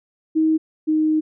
sine tone pair in turn, 316.3 / 311 Hz, D#4 / D#4, +29 / -1 cents, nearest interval unison, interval 30 cents, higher first, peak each -14 / -15 dBFS, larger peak first, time 0.35-0.58 / 0.87-1.21 s, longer second, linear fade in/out 20 ms, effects none

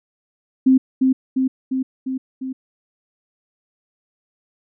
sine tone with echo, 261.6 Hz, C4, in tune, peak -9 dBFS, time 0.66-0.78 s, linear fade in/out 10 ms, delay 350 ms, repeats 5, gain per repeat -3 dB, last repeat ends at 2.53 s, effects none

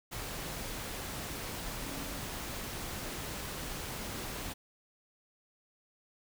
sine tone in noise, 277.2 Hz, C#4, in tune, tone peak -46 dBFS, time 1.86-2.21 s, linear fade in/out 20 ms, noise pink, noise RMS -40 dBFS, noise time 0.11-4.54 s, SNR -9 dB, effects none

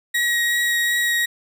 35% pulse tone with vibrato, 1900 Hz, A#6, 33 cents sharp, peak -16 dBFS, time 0.14-1.26 s, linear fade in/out 10 ms, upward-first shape triangle, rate 2.7 Hz, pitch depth 11 cents each way, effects none

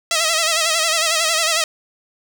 5% pulse tone with vibrato, 650 Hz, E5, 24 cents flat, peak -4 dBFS, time 0.11-1.64 s, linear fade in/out 2 ms, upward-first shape sine, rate 11 Hz, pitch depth 76 cents each way, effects none

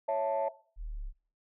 sine chord, A major, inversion first, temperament equal, 554.4 / 659.3 / 880 Hz, C#5 / E5 / A5, 0 / 0 / 0 cents, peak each -30 / -30 / -32 dBFS, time 0.08-0.49 s, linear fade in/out 10 ms
sine linear sweep, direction down, 41 to 32.7 Hz, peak -36 dBFS, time 0.76-1.13 s, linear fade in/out 50 ms
effects noise-tail reverb RT60 0.4 s tail -17 dB re dry + tanh soft clip ceiling -22 dBFS

